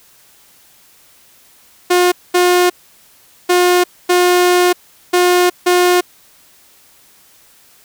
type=tone bursts at uneven times; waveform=sawtooth; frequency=357.5 Hz; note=F4; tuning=41 cents sharp; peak=-5 dBFS; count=6; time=1.9-2.12 / 2.34-2.7 / 3.49-3.84 / 4.09-4.73 / 5.13-5.5 / 5.66-6.01 s; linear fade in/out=10 ms; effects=white hiss -48 dBFS RMS until 7.84 s